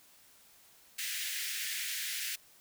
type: high-pass noise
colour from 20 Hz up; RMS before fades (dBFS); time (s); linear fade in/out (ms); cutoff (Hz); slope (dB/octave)
pink; -37; 0.98-2.36; 10; 1700; 48
effects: white hiss -61 dBFS RMS until 2.6 s